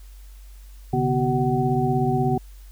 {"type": "tone cluster", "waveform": "sine", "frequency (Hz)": [129.7, 146.1, 246.5, 379.6, 751], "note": ["C3", "D3", "B3", "F#4", "F#5"], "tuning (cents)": [-15, -9, -3, 44, 26], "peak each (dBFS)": -25, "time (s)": [0.93, 2.38], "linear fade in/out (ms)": 5, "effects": ["added 48 Hz sine -40 dBFS peak until 2.71 s", "white hiss -56 dBFS RMS until 2.71 s"]}